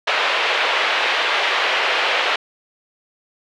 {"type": "band-pass noise", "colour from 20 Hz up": "white", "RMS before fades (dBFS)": -19, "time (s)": [0.07, 2.36], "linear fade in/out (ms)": 5, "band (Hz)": [460, 3200], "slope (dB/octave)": 24, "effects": []}